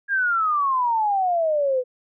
sine exponential sweep, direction down, 1644 to 493.9 Hz, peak -18 dBFS, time 0.08-1.84 s, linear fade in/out 50 ms, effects none

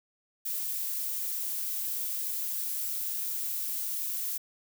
violet noise, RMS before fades -33 dBFS, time 0.45-4.38 s, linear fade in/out 10 ms, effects none

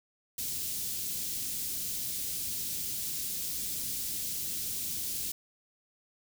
white band-stop noise, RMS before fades -35 dBFS, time 0.38-5.32 s, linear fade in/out 5 ms, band 260 to 4200 Hz, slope 12 dB/octave, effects none

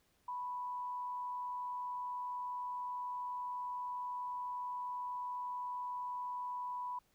sine tone with frequency modulation, 987.8 Hz, B5, in tune, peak -38 dBFS, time 0.28-6.99 s, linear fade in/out 5 ms, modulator 95.5 Hz, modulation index 0.27, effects pink hiss -74 dBFS RMS until 7.14 s

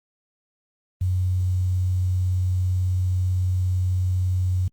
sine tone with quantisation, 91.8 Hz, F#2, 13 cents flat, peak -19 dBFS, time 1.01-4.68 s, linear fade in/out 5 ms, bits 8, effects Opus 32 kbps

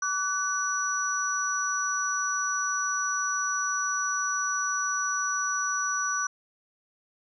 sine tone cluster, 1148 / 1494 / 5880 Hz, D6 / F#6 / F#8, -40 / +16 / -12 cents, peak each -30 dBFS, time 0.02-6.27 s, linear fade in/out 5 ms, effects none

